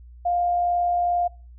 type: tone with amplitude modulation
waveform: sine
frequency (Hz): 703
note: F5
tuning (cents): +11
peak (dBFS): -18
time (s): 0.25-1.28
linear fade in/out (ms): 10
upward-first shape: sine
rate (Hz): 62.4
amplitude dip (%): 25
effects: noise-tail reverb RT60 0.4 s tail -25 dB re dry + added 60 Hz sine -42 dBFS peak until 1.58 s